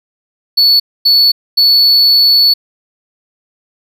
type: tone bursts at uneven times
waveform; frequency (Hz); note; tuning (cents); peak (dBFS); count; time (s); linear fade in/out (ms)
triangle; 4435; C#8; 0; -4; 3; 0.57-0.8 / 1.05-1.32 / 1.57-2.54; 10
effects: none